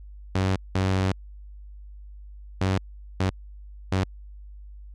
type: tone bursts at uneven times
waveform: sawtooth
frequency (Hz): 94.5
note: F#2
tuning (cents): +37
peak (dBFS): -17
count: 5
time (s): 0.35-0.56 / 0.75-1.12 / 2.61-2.78 / 3.2-3.3 / 3.92-4.04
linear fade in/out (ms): 5
effects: added 50 Hz sine -40 dBFS peak until 4.94 s + low-pass 6000 Hz 12 dB/octave